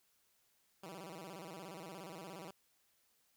10% pulse tone with vibrato, 176.9 Hz, F3, 23 cents sharp, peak -39 dBFS, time 0.83-2.51 s, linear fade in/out 5 ms, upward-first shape square, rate 17 Hz, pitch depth 160 cents each way, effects white hiss -75 dBFS RMS until 3.36 s

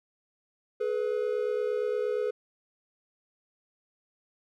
triangle tone pair together, 424.8 / 493.4 Hz, G#4 / B4, +39 / -2 cents, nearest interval minor third, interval 259 cents, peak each -27 / -28 dBFS, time 0.8-2.31 s, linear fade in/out 10 ms, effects none

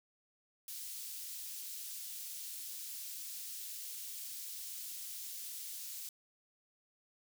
white high-pass noise, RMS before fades -45 dBFS, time 0.68-6.09 s, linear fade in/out 2 ms, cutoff 4000 Hz, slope 12 dB/octave, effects none

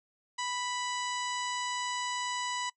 harmonic tone, 987.8 Hz, B5, in tune, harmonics 1 / 2 / 3 / 4 / 5 / 6 / 7 / 8, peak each -35 / -39 / -41 / -43 / -46 / -47 / -44 / -44 dBFS, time 0.38-2.7 s, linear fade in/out 10 ms, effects noise-tail reverb RT60 0.1 s tail -23 dB re dry

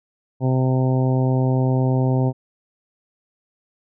harmonic tone, 129.7 Hz, C3, 15 cents flat, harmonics 1 / 2 / 3 / 4 / 5 / 6 / 7, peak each -17 / -23 / -27 / -29 / -31 / -33 / -34 dBFS, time 0.4-2.33 s, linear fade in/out 50 ms, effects none

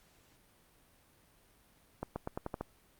accelerating click train, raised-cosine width 1 ms, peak -22 dBFS, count 7, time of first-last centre 2.03-2.61 s, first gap 130 ms, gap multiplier 0.88, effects pink hiss -66 dBFS RMS until 2.99 s + Opus 48 kbps

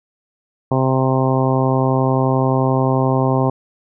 harmonic tone, 131.4 Hz, C3, 8 cents sharp, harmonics 1 / 2 / 3 / 4 / 5 / 6 / 7 / 8, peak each -17 / -20 / -22 / -23 / -24 / -25 / -25 / -26 dBFS, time 0.71-3.5 s, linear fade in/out 5 ms, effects none

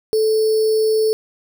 sine tone with sample-and-hold, 436.7 Hz, A4, 13 cents flat, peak -13 dBFS, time 0.13-1.13 s, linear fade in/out 0 ms, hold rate 4900 Hz, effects none

